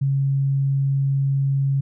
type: tone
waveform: sine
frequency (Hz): 137.4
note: C#3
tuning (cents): -15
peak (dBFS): -17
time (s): 0.01-1.81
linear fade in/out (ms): 10
effects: none